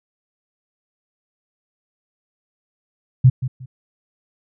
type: tone with echo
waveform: sine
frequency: 128.5 Hz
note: C3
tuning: 31 cents flat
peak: -6 dBFS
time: 3.24-3.3 s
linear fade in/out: 10 ms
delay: 180 ms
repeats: 2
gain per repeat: -13 dB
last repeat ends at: 3.66 s
effects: none